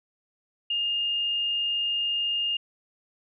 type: tone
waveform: sine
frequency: 2827 Hz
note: F7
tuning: 20 cents sharp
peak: -24 dBFS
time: 0.7-2.57 s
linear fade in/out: 5 ms
effects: none